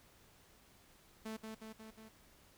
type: tone with echo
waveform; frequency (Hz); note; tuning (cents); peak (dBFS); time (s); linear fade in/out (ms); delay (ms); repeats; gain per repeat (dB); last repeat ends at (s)
sawtooth; 219.9; A3; -1; -38; 1.25-1.37; 10; 180; 4; -3; 2.09
effects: pink hiss -65 dBFS RMS until 2.57 s